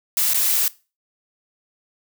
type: noise with dropouts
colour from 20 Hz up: blue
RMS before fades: -19 dBFS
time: 0.17-0.68 s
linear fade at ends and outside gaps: 1 ms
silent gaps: 0.335-0.344 s
effects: noise-tail reverb RT60 0.3 s tail -20 dB re dry